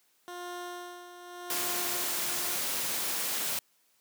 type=tone with tremolo; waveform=15% pulse; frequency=354.1 Hz; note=F4; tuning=24 cents sharp; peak=-31 dBFS; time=0.28-2.56 s; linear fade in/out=0 ms; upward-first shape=sine; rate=0.88 Hz; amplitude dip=65%
type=noise; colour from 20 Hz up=white; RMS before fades=-32 dBFS; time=1.5-3.59 s; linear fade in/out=2 ms
effects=white hiss -69 dBFS RMS until 4 s + high-pass 150 Hz 12 dB/octave